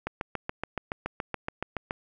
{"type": "click train", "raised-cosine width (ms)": 0.5, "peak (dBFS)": -15, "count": 14, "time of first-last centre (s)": [0.07, 1.909], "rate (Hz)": 7.07, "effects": []}